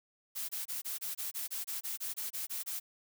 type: noise bursts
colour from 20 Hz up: blue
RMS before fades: -38 dBFS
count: 15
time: 0.35-2.8 s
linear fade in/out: 20 ms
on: 140 ms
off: 25 ms
effects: none